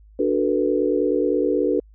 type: chord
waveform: sine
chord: B minor seventh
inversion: first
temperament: equal with one note detuned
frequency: 293.7 / 370 / 440 / 489.3 Hz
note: D4 / F#4 / A4 / B4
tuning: 0 / 0 / 0 / -16 cents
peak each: -23 dBFS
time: 0.19-1.8 s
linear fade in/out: 5 ms
effects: added 52 Hz sine -46 dBFS peak until 1.94 s